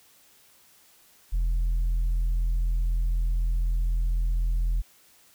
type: tone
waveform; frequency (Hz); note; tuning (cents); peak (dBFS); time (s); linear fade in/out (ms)
sine; 42; E1; +33; -19; 1.32-4.82; 20
effects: tanh soft clip ceiling -21 dBFS + white hiss -58 dBFS RMS until 5.34 s